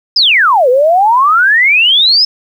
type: exponential two-way sweep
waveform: sine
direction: down then up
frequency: 5270 to 481.6 to 5270 Hz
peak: -5 dBFS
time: 0.16-2.25 s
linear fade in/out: 5 ms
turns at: 0.69 s
effects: 7-bit